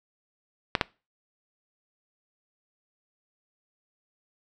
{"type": "clicks", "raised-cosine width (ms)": 0.3, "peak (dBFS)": -5, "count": 2, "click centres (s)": [0.752, 0.812], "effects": ["noise-tail reverb RT60 0.3 s tail -22 dB re dry"]}